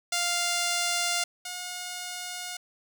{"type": "tone pair in turn", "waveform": "5% pulse", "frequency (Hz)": [699, 719.1], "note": ["F5", "F#5"], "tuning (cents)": [1, -50], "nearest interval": "unison", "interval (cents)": 49, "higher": "second", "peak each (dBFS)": [-14, -23], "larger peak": "first", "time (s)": [[0.12, 1.24], [1.45, 2.57]], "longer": "neither", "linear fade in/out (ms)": 5, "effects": []}